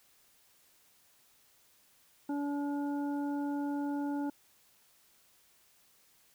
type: harmonic tone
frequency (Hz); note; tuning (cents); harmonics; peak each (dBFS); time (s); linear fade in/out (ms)
286.7; D4; -42; 1 / 2 / 3 / 5; -32 / -46 / -42 / -51; 2.29-4.3; 5
effects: white hiss -66 dBFS RMS until 6.34 s